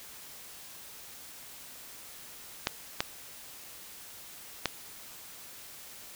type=clicks; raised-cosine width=0.2 ms; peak=-9 dBFS; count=3; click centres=2.671 / 3.005 / 4.657 s; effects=white hiss -48 dBFS RMS until 6.15 s